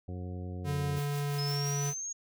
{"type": "harmonic tone", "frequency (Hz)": 90.6, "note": "F#2", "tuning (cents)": -36, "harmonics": [1, 2, 3, 4, 5, 6, 8], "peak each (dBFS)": [-37, -43, -47, -49, -51, -53, -55], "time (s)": [0.08, 0.99], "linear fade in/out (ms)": 5}
{"type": "tone with pitch glide", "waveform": "square", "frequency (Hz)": [144, 142.84], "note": ["D3", "D3"], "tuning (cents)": [-34, -48], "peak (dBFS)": -31, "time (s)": [0.64, 1.94], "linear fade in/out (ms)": 50, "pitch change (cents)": -14, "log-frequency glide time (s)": [1.17, 1.67]}
{"type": "noise with tremolo", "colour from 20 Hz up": "white", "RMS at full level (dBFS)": -47, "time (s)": [0.96, 1.95], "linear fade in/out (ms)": 10, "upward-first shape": "sine", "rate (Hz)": 5.8, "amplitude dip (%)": 65}
{"type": "exponential sweep", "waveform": "sine", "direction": "up", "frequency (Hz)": [5100, 6645], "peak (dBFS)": -35, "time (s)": [1.38, 2.13], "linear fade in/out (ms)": 10}
{"effects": []}